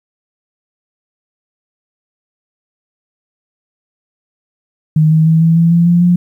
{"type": "tone with pitch steps", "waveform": "sine", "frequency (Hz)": [155.56, 158.37, 161.23, 164.15, 167.11, 170.13, 173.2, 176.33], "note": ["D#3", "D#3", "E3", "E3", "E3", "F3", "F3", "F3"], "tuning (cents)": [0, 31, -38, -7, 24, -45, -14, 17], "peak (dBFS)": -6, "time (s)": [4.96, 6.16], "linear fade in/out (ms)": 5, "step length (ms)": 150, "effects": ["8-bit"]}